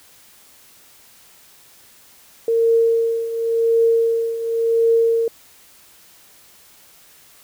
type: tone with tremolo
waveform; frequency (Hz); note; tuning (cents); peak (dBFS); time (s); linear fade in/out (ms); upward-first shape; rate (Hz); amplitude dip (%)
sine; 458.4; A#4; -29; -11; 2.48-5.28; 2; triangle; 0.92; 75
effects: white hiss -49 dBFS RMS until 7.43 s